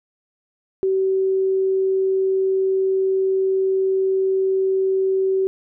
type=tone; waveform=sine; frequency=382.1 Hz; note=G4; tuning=44 cents flat; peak=-16 dBFS; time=0.83-5.47 s; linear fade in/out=0 ms; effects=none